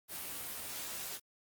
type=noise with comb filter; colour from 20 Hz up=white; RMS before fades=-42 dBFS; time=0.08-1.2 s; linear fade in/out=50 ms; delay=14 ms; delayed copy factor=+0.9; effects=Opus 32 kbps